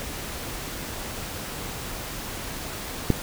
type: click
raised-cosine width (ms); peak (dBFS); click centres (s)
3; -5; 3.103
effects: pink hiss -34 dBFS RMS until 3.22 s